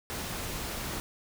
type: noise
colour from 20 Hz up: pink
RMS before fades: -36 dBFS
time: 0.1-1 s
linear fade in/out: 0 ms
effects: none

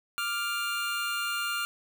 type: tone pair together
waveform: 25% pulse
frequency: 1180 / 1398 Hz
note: D6 / F6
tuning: +8 / +1 cents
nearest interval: minor third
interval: 293 cents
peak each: -33 / -26 dBFS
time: 0.18-1.65 s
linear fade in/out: 0 ms
effects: none

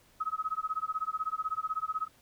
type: tone with tremolo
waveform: sine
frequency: 1276 Hz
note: D#6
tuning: 43 cents sharp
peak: -27 dBFS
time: 0.2-2.08 s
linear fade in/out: 10 ms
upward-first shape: sine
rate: 16 Hz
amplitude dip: 100%
effects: pink hiss -63 dBFS RMS until 2.21 s

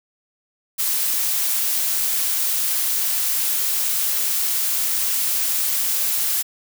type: noise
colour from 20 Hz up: blue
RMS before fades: -21 dBFS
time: 0.78-6.43 s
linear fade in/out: 20 ms
effects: none

